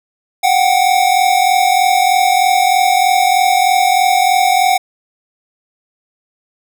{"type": "tone pair together", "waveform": "square", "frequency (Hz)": [726.8, 770], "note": ["F#5", "G5"], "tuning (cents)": [-31, -31], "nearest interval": "minor second", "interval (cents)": 100, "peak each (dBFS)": -13, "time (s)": [0.43, 4.78], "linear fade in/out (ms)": 10, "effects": []}